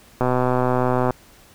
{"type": "click train", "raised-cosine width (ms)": 1, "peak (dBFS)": -6, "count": 114, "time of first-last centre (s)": [0.21, 1.107], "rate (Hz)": 126, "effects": ["pink hiss -50 dBFS RMS until 1.54 s"]}